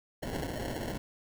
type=noise with sample-and-hold; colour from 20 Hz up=white; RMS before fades=-36 dBFS; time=0.22-0.98 s; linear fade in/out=10 ms; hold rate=1225 Hz; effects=none